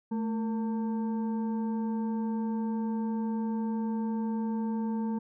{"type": "tone with frequency modulation", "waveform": "sine", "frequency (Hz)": 220, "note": "A3", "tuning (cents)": 0, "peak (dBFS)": -28, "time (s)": [0.11, 5.19], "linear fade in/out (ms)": 10, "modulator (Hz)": 683, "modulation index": 0.47, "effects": []}